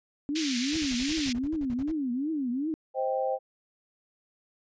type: tone with vibrato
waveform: sine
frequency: 277.3 Hz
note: C#4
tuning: 1 cent sharp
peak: -27 dBFS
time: 0.29-2.74 s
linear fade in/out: 0 ms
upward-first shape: triangle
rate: 2.6 Hz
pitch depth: 290 cents each way
type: band-pass noise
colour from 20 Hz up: white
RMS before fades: -34 dBFS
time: 0.35-1.33 s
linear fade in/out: 10 ms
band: 2000 to 6100 Hz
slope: 24 dB/octave
type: noise bursts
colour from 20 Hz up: brown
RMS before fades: -41 dBFS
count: 14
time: 0.73-1.915 s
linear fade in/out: 2 ms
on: 41 ms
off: 47 ms
type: chord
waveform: sine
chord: C minor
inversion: none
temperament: just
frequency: 523.3 / 627.9 / 784.9 Hz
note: C5 / Eb5 / G5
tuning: 0 / +16 / +2 cents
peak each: -28 / -33 / -31 dBFS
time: 2.94-3.39 s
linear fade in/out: 50 ms
effects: resampled to 16000 Hz